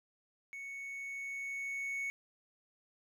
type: tone with level ramp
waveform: triangle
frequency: 2217 Hz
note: C#7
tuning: in tune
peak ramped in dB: -41 to -33 dBFS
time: 0.53-2.1 s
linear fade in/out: 0 ms
effects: none